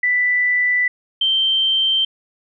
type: tone pair in turn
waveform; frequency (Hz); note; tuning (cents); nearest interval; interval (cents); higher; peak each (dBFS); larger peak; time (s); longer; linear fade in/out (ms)
sine; 1981 / 3130; B6 / G7; +5 / -3; minor sixth; 792; second; -14; neither; 0.03-0.88 / 1.21-2.05; first; 5
effects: none